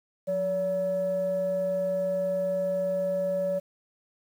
sine tone pair together, 179.51 / 569 Hz, F3 / C#5, +48 / +45 cents, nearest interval octave + minor sixth, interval 1997 cents, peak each -34 / -24 dBFS, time 0.27-3.6 s, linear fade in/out 20 ms, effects tanh soft clip ceiling -20 dBFS + 9-bit

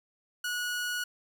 sawtooth tone, 1460 Hz, F#6, 24 cents flat, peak -27 dBFS, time 0.44-1.04 s, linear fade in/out 5 ms, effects none

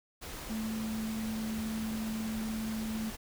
sine tone in noise, 220 Hz, A3, in tune, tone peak -33 dBFS, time 0.49-3.11 s, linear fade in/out 20 ms, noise pink, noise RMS -43 dBFS, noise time 0.21-3.17 s, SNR +7 dB, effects none

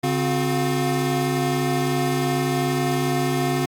square tone cluster, 141.3 / 260.6 / 361.4 / 710 Hz, C#3 / C4 / F#4 / F5, +34 / -7 / -41 / +28 cents, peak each -25 / -26 / -26 / -29 dBFS, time 0.03-3.66 s, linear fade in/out 10 ms, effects AAC 64 kbps

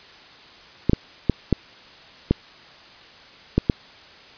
clicks, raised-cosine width 3 ms, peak -3 dBFS, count 7, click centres 0.896 / 0.933 / 1.297 / 1.527 / 2.31 / 3.58 / 3.698 s, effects white hiss -46 dBFS RMS until 4.37 s + resampled to 11025 Hz

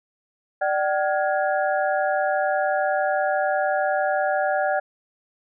sine tone cluster, 594 / 763 / 1419 / 1663 Hz, D5 / G5 / F6 / G#6, +20 / -47 / +27 / +2 cents, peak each -23 / -23 / -30 / -29 dBFS, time 0.61-4.8 s, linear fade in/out 10 ms, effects none

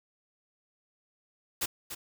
white noise with echo, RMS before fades -30 dBFS, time 1.61-1.66 s, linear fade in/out 10 ms, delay 290 ms, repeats 1, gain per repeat -9 dB, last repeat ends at 1.95 s, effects none

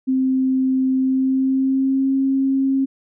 sine tone with pitch glide, 261.6 to 269 Hz, C4 to C4, 0 to +48 cents, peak -15 dBFS, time 0.07-2.86 s, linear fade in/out 20 ms, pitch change +48 cents, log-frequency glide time 0.97-2.13 s, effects none

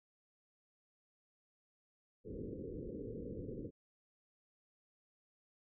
white low-pass noise, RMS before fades -45 dBFS, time 2.24-3.71 s, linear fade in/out 50 ms, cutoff 510 Hz, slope 96 dB/octave, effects none

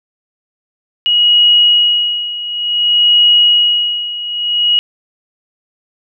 sine tone with tremolo, 2900 Hz, F#7, 35 cents flat, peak -5 dBFS, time 1.06-4.79 s, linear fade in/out 0 ms, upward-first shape sine, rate 0.56 Hz, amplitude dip 80%, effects none

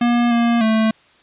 square tone with pitch steps, 238.9 / 234.9 / 220.4 Hz, A#3 / A#3 / A3, +43 / +13 / +3 cents, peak -14 dBFS, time 0.01-0.91 s, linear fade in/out 5 ms, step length 300 ms, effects white hiss -52 dBFS RMS until 1.22 s + resampled to 8000 Hz

